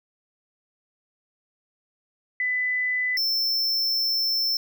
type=tone pair in turn; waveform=sine / square; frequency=2000 / 5339 Hz; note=B6 / E8; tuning=+21 / +21 cents; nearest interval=octave + perfect fourth; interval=1700 cents; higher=second; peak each=-22 dBFS; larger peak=neither; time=2.4-3.17 / 3.17-4.57 s; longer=second; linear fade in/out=2 ms; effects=none